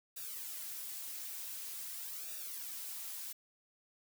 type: noise with flanger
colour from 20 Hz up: blue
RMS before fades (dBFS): -44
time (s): 0.16-3.33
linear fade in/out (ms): 10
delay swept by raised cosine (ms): 0.94 to 5.14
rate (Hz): 0.46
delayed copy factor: -0.75
effects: none